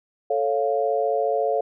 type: chord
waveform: sine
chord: A augmented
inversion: none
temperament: equal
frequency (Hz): 440 / 554.4 / 698.5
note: A4 / C#5 / E#5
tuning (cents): 0 / 0 / 0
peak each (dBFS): -24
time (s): 0.3-1.61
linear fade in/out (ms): 5
effects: none